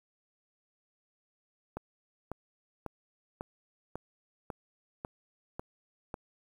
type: click train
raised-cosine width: 1 ms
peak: -23 dBFS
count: 9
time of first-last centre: 1.77-6.142 s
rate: 1.83 Hz
effects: 9-bit